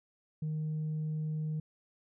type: tone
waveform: sine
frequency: 154.8 Hz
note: D#3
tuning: 9 cents flat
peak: -30 dBFS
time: 0.42-1.6 s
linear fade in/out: 5 ms
effects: tanh soft clip ceiling -30 dBFS